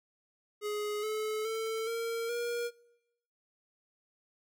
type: tone with pitch steps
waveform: square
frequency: 418.2 / 431.7 / 445.6 / 460 / 474.9 Hz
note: G#4 / A4 / A4 / A#4 / A#4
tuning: +12 / -33 / +22 / -23 / +32 cents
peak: -33 dBFS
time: 0.61-2.71 s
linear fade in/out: 50 ms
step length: 420 ms
effects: noise-tail reverb RT60 0.9 s tail -23 dB re dry